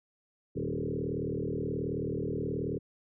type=tone with frequency modulation; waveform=sine; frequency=277.6 Hz; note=C#4; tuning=3 cents sharp; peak=-30 dBFS; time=0.55-2.79 s; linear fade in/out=20 ms; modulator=38.7 Hz; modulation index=4.7; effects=none